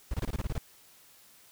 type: noise bursts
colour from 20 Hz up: brown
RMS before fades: -31 dBFS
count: 9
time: 0.11-0.581 s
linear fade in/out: 2 ms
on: 31 ms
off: 24 ms
effects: white hiss -58 dBFS RMS until 1.51 s

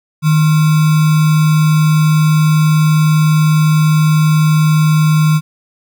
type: tone with sample-and-hold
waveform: sine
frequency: 155.3 Hz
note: D#3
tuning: 3 cents flat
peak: -7 dBFS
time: 0.22-5.41 s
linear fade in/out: 50 ms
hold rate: 1225 Hz
effects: none

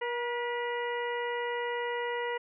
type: harmonic tone with a mistuned harmonic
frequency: 478.7 Hz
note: A#4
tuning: 46 cents sharp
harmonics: 1 / 2 / 3 / 4 / 5 / 6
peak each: -33 / -36 / -44 / -37 / -49 / -45 dBFS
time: 0.01-2.38 s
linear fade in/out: 10 ms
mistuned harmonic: 4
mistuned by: +38 cents
effects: none

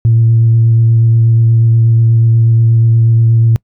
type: tone with vibrato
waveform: sine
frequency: 114.5 Hz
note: A#2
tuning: 31 cents flat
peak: -4 dBFS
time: 0.05-3.56 s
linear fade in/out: 0 ms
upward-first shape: sine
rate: 8.3 Hz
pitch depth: 13 cents each way
effects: noise-tail reverb RT60 0.1 s tail -26 dB re dry + tanh soft clip ceiling -1 dBFS

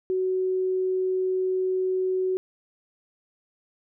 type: tone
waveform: sine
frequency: 373 Hz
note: F#4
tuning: 14 cents sharp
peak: -22 dBFS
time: 0.1-2.37 s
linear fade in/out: 0 ms
effects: none

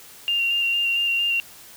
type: tone with vibrato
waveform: sine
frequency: 2779 Hz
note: F7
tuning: 9 cents flat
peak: -19 dBFS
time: 0.28-1.4 s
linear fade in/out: 0 ms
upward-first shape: square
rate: 4.4 Hz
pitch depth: 14 cents each way
effects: white hiss -45 dBFS RMS until 1.76 s

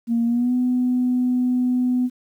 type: tone with pitch glide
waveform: sine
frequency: 233.1 to 249.8 Hz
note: A#3 to B3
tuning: 0 to +20 cents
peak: -16 dBFS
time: 0.07-2.1 s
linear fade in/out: 50 ms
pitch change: +120 cents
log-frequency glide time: 0.25-0.53 s
effects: tanh soft clip ceiling -12 dBFS + 9-bit

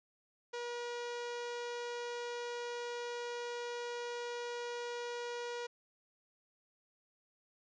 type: tone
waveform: sawtooth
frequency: 479.9 Hz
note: B4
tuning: 50 cents flat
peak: -35 dBFS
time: 0.53-5.67 s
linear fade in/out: 10 ms
effects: resampled to 16000 Hz

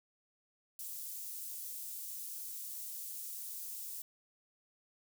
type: high-pass noise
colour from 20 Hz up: white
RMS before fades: -44 dBFS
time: 0.79-4.02 s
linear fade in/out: 2 ms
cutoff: 8000 Hz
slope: 12 dB/octave
effects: none

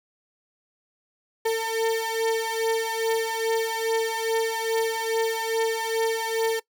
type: beating tone pair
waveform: 35% pulse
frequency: 449.7 / 452.1 Hz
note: A4 / A4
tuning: +38 / +47 cents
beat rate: 2.4 Hz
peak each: -23 / -25 dBFS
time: 1.45-6.6 s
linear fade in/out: 10 ms
effects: noise-tail reverb RT60 0.1 s tail -21 dB re dry

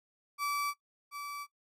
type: tone with echo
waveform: 35% pulse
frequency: 1155 Hz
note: D6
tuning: 29 cents flat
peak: -29 dBFS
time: 0.38-0.74 s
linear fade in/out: 50 ms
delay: 730 ms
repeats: 1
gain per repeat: -8 dB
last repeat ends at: 1.47 s
effects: noise-tail reverb RT60 0.1 s tail -20 dB re dry + AAC 64 kbps

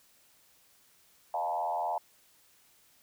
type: tone with frequency modulation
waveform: sine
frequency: 785 Hz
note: G5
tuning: 2 cents sharp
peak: -29 dBFS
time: 1.34-1.98 s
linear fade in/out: 2 ms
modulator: 83.4 Hz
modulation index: 1.9
effects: white hiss -64 dBFS RMS until 3.02 s

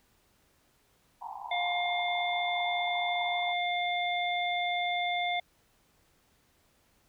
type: band-pass noise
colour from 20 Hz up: white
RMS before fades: -42 dBFS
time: 1.21-3.54 s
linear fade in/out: 10 ms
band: 740 to 1000 Hz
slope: 96 dB/octave
type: harmonic tone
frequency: 707 Hz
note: F5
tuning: 21 cents sharp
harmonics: 1 / 3 / 5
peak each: -30 / -33 / -36 dBFS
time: 1.51-5.4 s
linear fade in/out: 5 ms
effects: pink hiss -68 dBFS RMS until 7.08 s

